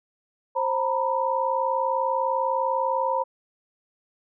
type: tone cluster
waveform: sine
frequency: 529 / 917 / 977 Hz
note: C5 / A#5 / B5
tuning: +19 / -29 / -19 cents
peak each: -26 dBFS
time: 0.55-3.24 s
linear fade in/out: 20 ms
effects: none